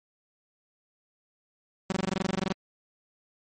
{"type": "tone bursts", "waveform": "sawtooth", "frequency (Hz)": 190, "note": "F#3", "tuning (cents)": 46, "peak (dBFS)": -21, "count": 15, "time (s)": [1.9, 2.524], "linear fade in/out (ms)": 0, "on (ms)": 22, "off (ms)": 21, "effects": ["MP3 32 kbps"]}